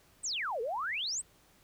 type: exponential two-way sweep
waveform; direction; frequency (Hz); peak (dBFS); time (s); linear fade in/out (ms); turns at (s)
sine; down then up; 8700 to 427.2 to 8700; -32; 0.23-1.22; 20; 0.61
effects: pink hiss -64 dBFS RMS until 1.63 s